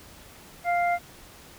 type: harmonic tone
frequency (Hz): 698.5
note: F5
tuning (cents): 0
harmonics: 1 / 2 / 3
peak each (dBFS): -22 / -34 / -30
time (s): 0.64-0.99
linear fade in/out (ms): 50
effects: pink hiss -49 dBFS RMS until 1.58 s